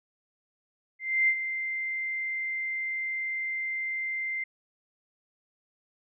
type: tone with ADSR envelope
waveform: sine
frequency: 2087 Hz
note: C7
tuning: 5 cents flat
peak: -19 dBFS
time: 0.99-4.44 s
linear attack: 290 ms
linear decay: 66 ms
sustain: -10 dB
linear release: 6 ms
effects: none